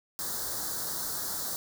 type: band-stop noise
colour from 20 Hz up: white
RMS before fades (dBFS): -34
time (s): 0.19-1.56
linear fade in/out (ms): 0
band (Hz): 1700 to 3900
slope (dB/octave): 48
effects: none